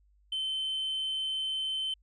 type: tone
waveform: sine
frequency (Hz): 3077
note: G7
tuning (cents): -33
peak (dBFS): -28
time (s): 0.32-1.94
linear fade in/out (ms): 5
effects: tanh soft clip ceiling -28 dBFS + added 50 Hz sine -62 dBFS peak until 2.02 s